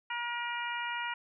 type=harmonic tone; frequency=476.4 Hz; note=A#4; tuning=38 cents sharp; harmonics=2 / 3 / 4 / 5 / 6; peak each=-37 / -39 / -40 / -41 / -42 dBFS; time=0.1-1.14 s; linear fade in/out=5 ms; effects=none